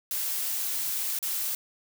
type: noise with dropouts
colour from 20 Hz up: blue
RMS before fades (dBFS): -30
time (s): 0.11-1.55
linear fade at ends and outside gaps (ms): 2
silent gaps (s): 1.189-1.227
effects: none